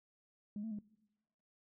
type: tone with pitch steps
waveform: sine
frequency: 207.2 / 223.3 / 209.2 Hz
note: G#3 / A3 / G#3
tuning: -4 / +26 / +13 cents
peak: -38 dBFS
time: 0.56-0.788 s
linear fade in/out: 2 ms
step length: 76 ms
effects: noise-tail reverb RT60 1.0 s tail -22 dB re dry + tanh soft clip ceiling -35 dBFS